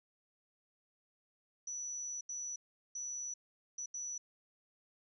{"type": "tone bursts at uneven times", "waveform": "sine", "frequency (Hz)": 5920, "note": "F#8", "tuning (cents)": 0, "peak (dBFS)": -39, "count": 5, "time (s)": [[1.67, 2.21], [2.29, 2.56], [2.95, 3.34], [3.78, 3.86], [3.94, 4.18]], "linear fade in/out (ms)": 5, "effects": []}